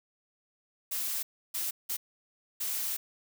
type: noise bursts at uneven times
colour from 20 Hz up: blue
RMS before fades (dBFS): -33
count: 4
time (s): 0.91-1.23 / 1.54-1.71 / 1.89-1.97 / 2.6-2.97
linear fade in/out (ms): 10
effects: none